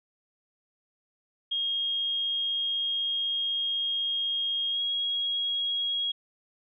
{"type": "tone with pitch glide", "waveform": "sine", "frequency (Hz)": [3252, 3297], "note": ["G#7", "G#7"], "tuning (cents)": [-37, -13], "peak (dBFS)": -26, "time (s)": [1.51, 6.12], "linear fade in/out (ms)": 10, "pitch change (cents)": 24, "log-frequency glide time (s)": [4.71, 4.8], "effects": []}